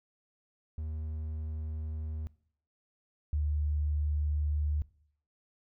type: tone pair in turn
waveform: triangle / sine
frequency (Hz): 77.78 / 74.51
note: D#2 / D2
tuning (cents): 0 / +26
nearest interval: minor second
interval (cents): 74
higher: first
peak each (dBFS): -32 / -27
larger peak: second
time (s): 0.78-2.27 / 3.33-4.82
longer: neither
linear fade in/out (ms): 0
effects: noise-tail reverb RT60 0.6 s tail -21 dB re dry